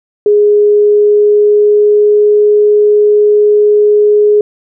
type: tone with pitch glide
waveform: sine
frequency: 415.3 to 417.9 Hz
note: G#4 to G#4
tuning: 0 to +11 cents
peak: -4 dBFS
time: 0.26-4.41 s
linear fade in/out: 2 ms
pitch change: +11 cents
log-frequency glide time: 0.6-2.35 s
effects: none